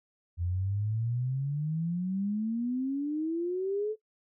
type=exponential sweep; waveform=sine; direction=up; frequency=84.6 to 440 Hz; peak=-28 dBFS; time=0.37-3.96 s; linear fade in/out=50 ms; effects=noise-tail reverb RT60 0.1 s tail -18 dB re dry